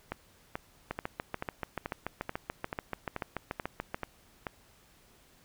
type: two click trains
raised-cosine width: 0.5 ms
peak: -18 / -19 dBFS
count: 22 / 11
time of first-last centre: 0.91-3.945 / 0.12-4.468 s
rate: 6.92 / 2.3 Hz
effects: pink hiss -62 dBFS RMS until 5.44 s